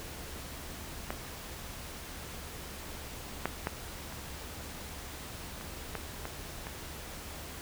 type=clicks; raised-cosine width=0.5 ms; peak=-18 / -14 / -16 / -29 / -27 / -20 / -23 / -25 dBFS; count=8; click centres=1.105 / 3.456 / 3.671 / 4.125 / 5.611 / 5.953 / 6.254 / 6.669 s; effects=added 72 Hz sine -49 dBFS peak until 7.61 s + pink hiss -44 dBFS RMS until 7.61 s